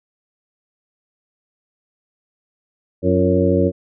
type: harmonic tone with a mistuned harmonic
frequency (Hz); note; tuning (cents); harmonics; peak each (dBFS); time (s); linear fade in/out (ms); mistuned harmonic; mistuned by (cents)
92.5; F#2; 0; 1 / 2 / 3 / 4 / 5 / 6; -20 / -20 / -20 / -20 / -20 / -20; 3.02-3.72; 50; 4; -88
effects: none